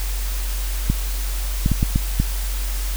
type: clicks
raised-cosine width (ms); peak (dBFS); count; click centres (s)
5; -5; 6; 0.9 / 1.661 / 1.717 / 1.829 / 1.959 / 2.2
effects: added 46 Hz sine -21 dBFS peak until 2.96 s + white hiss -32 dBFS RMS until 2.96 s